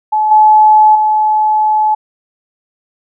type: tone with level steps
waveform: sine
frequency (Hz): 858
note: A5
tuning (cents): -44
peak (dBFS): -9 / -3 / -8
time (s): 0.12-1.95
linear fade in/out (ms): 10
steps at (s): 0.31 / 0.95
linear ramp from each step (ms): 5
effects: none